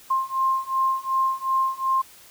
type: beating tone pair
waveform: sine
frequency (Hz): 1057 / 1059.7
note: C6 / C6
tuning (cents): +17 / +22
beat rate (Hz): 2.7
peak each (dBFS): -24 / -23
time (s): 0.1-2.02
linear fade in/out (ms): 10
effects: white hiss -49 dBFS RMS until 2.3 s